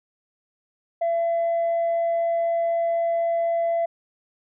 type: tone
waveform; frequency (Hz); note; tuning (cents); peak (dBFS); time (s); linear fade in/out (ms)
sine; 674; E5; +38; -18; 1.01-3.86; 10
effects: tanh soft clip ceiling -18 dBFS